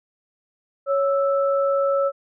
sine tone pair together, 554.4 / 1318.5 Hz, C#5 / E6, 0 / 0 cents, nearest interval octave + minor third, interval 1500 cents, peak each -18 / -25 dBFS, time 0.86-2.12 s, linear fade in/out 50 ms, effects none

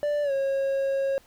triangle tone with pitch glide, 587.3 to 544.8 Hz, D5 to C#5, 0 to -30 cents, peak -21 dBFS, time 0.03-1.18 s, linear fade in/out 0 ms, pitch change -130 cents, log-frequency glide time 0.23-0.32 s, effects pink hiss -58 dBFS RMS until 1.26 s

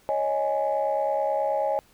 sine chord, C# suspended second, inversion none, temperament just, 554.4 / 623.7 / 831.5 Hz, C#5 / D#5 / G#5, 0 / +4 / +2 cents, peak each -26 dBFS, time 0.09-1.79 s, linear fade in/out 0 ms, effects tanh soft clip ceiling -15 dBFS + pink hiss -59 dBFS RMS until 1.93 s

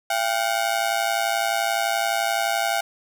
sawtooth ring-modulated tone, 737 Hz, F#5, 7 cents flat, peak -14 dBFS, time 0.1-2.81 s, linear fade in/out 5 ms, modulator 55.8 Hz, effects none

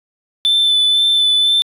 sine tone with vibrato, 3520 Hz, A7, in tune, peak -8 dBFS, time 0.45-1.62 s, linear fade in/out 0 ms, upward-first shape sine, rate 2 Hz, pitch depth 16 cents each way, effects tanh soft clip ceiling -9 dBFS

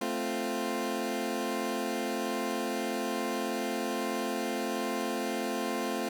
20% pulse chord, F major, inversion first, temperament equal, 220 / 261.6 / 349.2 Hz, A3 / C4 / F4, 0 / 0 / 0 cents, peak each -30 dBFS, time 0.01-6.09 s, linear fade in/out 5 ms, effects none

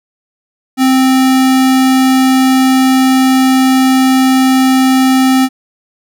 square tone, 261.6 Hz, C4, in tune, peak -7 dBFS, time 0.77-5.49 s, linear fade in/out 50 ms, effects none

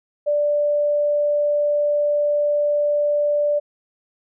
sine tone, 587.3 Hz, D5, in tune, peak -16 dBFS, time 0.26-3.6 s, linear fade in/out 20 ms, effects none

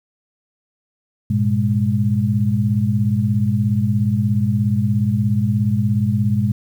sine tone cluster, 104 / 120.9 / 206.1 Hz, G#2 / B2 / G#3, +3 / -36 / -13 cents, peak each -19 dBFS, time 1.3-6.52 s, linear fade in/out 5 ms, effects 8-bit

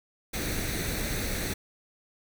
pink noise with comb filter, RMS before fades -31 dBFS, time 0.33-1.54 s, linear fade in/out 10 ms, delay 0.49 ms, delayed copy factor +0.6, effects none

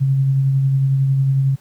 sine tone with tremolo, 135.5 Hz, C#3, 39 cents flat, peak -11 dBFS, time 0-1.56 s, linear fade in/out 20 ms, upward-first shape triangle, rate 11 Hz, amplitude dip 30%, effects pink hiss -53 dBFS RMS until 1.6 s + high-pass 80 Hz 12 dB/octave

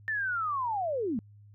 sine linear sweep, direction down, 1800 to 200 Hz, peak -28 dBFS, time 0.08-1.19 s, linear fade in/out 0 ms, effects added 103 Hz sine -51 dBFS peak until 1.54 s

